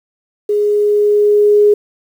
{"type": "tone with level ramp", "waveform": "sine", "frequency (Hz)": 415.3, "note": "G#4", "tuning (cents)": 0, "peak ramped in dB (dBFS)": [-11, -5], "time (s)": [0.49, 1.74], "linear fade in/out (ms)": 5, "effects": ["7-bit"]}